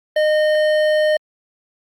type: tone with hard clipping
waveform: triangle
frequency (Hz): 613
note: D#5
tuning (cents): -26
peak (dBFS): -15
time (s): 0.16-1.17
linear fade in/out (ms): 5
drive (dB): 15
effects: Opus 32 kbps